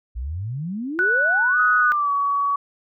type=exponential sweep; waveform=sine; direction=up; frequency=55 to 1349 Hz; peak=-25 dBFS; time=0.15-1.61 s; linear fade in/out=20 ms
type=tone; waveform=sine; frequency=1480 Hz; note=F#6; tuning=in tune; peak=-16 dBFS; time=0.99-1.92 s; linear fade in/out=0 ms
type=tone with pitch glide; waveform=sine; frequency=1254 to 1130.2 Hz; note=D#6 to C#6; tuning=+13 to +33 cents; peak=-18 dBFS; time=1.58-2.56 s; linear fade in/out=5 ms; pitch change=-180 cents; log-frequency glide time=1.78-2.12 s
effects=none